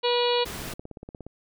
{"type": "harmonic tone", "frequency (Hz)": 484.3, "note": "B4", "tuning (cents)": -34, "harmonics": [1, 2, 3, 4, 5, 6, 7, 8, 9], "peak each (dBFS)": [-23, -28, -40, -41, -35, -31, -35, -32, -33], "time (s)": [0.03, 0.45], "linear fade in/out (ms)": 20}
{"type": "noise", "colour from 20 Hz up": "pink", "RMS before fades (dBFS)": -36, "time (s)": [0.45, 0.74], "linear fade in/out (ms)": 10}
{"type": "click train", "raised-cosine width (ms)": 2, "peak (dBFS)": -26, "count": 13, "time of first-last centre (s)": [0.56, 1.266], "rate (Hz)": 17}
{"effects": []}